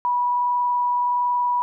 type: tone with frequency modulation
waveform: sine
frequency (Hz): 977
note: B5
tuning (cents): -19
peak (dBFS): -18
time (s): 0.05-1.62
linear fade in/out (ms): 0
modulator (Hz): 21.4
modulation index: 0.34
effects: none